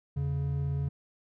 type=tone pair together; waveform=triangle; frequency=82.9 / 140.06 Hz; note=E2 / C#3; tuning=+10 / +18 cents; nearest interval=major sixth; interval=908 cents; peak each=-32 / -27 dBFS; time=0.16-0.89 s; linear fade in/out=10 ms; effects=none